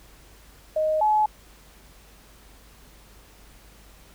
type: tone pair in turn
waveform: sine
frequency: 622.3 / 853.7 Hz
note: D#5 / G#5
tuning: 0 / +47 cents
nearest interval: perfect fourth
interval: 547 cents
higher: second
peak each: -20 / -17 dBFS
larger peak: second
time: 0.76-1.01 / 1.01-1.26 s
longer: neither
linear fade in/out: 5 ms
effects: added 50 Hz sine -52 dBFS peak until 4.14 s + pink hiss -53 dBFS RMS until 4.14 s

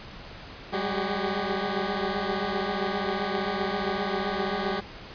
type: tone cluster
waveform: 15% pulse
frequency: 190.4 / 205.6 / 377 / 403.6 Hz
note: F#3 / G#3 / F#4 / G#4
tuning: +50 / -17 / +32 / -49 cents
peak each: -26 dBFS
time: 0.72-4.81 s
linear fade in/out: 20 ms
effects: pink hiss -43 dBFS RMS until 5.14 s + resampled to 11025 Hz

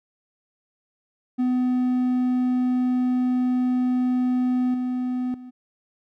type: tone with level steps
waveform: triangle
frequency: 251.2 Hz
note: B3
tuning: 30 cents sharp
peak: -17 / -21 / -35 dBFS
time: 1.38-5.51 s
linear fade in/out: 20 ms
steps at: 4.74 / 5.34 s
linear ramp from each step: 2 ms
effects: none

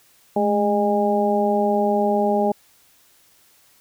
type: harmonic tone with a mistuned harmonic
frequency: 204.4 Hz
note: G#3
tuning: 27 cents flat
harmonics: 1 / 2 / 3 / 4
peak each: -22 / -22 / -22 / -22 dBFS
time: 0.36-2.52 s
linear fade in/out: 5 ms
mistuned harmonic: 1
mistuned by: +60 cents
effects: white hiss -56 dBFS RMS until 3.8 s

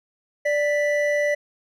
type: tone pair together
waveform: triangle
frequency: 587.3 / 1975.4 Hz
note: D5 / B6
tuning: 0 / 0 cents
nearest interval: octave + major sixth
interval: 2100 cents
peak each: -18 / -23 dBFS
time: 0.45-1.35 s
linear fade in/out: 10 ms
effects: none

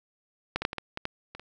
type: clicks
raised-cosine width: 0.3 ms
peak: -11 / -15 / -7 / -18 / -16 / -17 / -14 / -25 / -29 dBFS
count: 9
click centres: 0.56 / 0.62 / 0.651 / 0.731 / 0.783 / 0.974 / 1.054 / 1.35 / 1.396 s
effects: none

